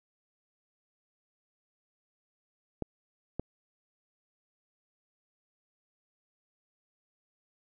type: clicks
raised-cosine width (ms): 2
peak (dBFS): -19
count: 2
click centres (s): 2.823 / 3.396
effects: none